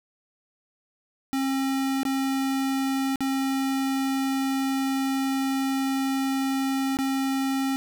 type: tone with dropouts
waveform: square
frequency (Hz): 268.9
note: C4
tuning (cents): +47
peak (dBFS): -24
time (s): 1.33-7.76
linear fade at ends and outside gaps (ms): 0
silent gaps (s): 2.032-2.052 / 3.158-3.206 / 6.97-6.988
effects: none